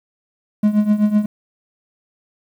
triangle tone with tremolo, 210 Hz, G#3, 19 cents sharp, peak -7 dBFS, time 0.63-1.26 s, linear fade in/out 5 ms, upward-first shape triangle, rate 7.9 Hz, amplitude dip 85%, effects 8-bit

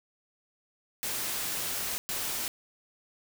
white noise bursts at uneven times, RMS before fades -33 dBFS, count 2, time 1.03-1.98 / 2.09-2.48 s, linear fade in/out 0 ms, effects none

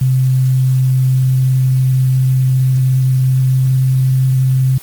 sine tone with pitch glide, 130 to 130.75 Hz, C3 to C3, -11 to -1 cents, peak -9 dBFS, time 0.01-4.78 s, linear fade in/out 5 ms, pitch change +10 cents, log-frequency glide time 2.98-3.96 s, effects white hiss -36 dBFS RMS until 4.82 s + Opus 24 kbps

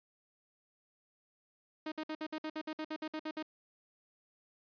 sawtooth tone bursts, 311.1 Hz, D#4, in tune, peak -33 dBFS, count 14, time 1.86-3.427 s, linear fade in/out 5 ms, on 59 ms, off 57 ms, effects resampled to 11025 Hz

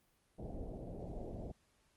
pink low-pass noise, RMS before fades -45 dBFS, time 0.38-1.52 s, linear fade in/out 10 ms, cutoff 720 Hz, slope 48 dB/octave, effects pink hiss -74 dBFS RMS until 1.96 s + Opus 32 kbps

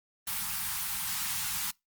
white band-stop noise, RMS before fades -33 dBFS, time 0.27-1.71 s, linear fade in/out 5 ms, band 220 to 770 Hz, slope 96 dB/octave, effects noise-tail reverb RT60 0.2 s tail -25 dB re dry + Opus 24 kbps

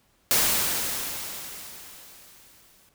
white noise with exponential decay, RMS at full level -20 dBFS, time 0.31-2.89 s, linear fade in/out 0 ms, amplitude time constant 560 ms, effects pink hiss -65 dBFS RMS until 2.94 s

